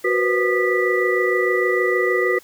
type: tone cluster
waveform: sine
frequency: 369.9 / 484.5 / 511 / 1221 / 1964 Hz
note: F#4 / B4 / C5 / D#6 / B6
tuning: 0 / -33 / -41 / -33 / -10 cents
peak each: -20 / -22 / -28 / -27 / -21 dBFS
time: 0.04-2.39 s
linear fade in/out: 10 ms
effects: white hiss -49 dBFS RMS until 2.43 s